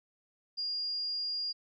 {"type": "tone", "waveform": "sine", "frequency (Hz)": 4828, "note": "D8", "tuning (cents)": 47, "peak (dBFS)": -32, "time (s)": [0.57, 1.53], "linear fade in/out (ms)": 20, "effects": []}